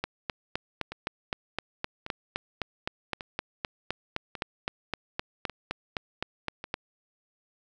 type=two click trains; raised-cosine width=0.3 ms; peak=-21 / -13 dBFS; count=6 / 27; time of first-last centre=0.92-6.641 / 0.04-6.741 s; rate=0.874 / 3.88 Hz; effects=none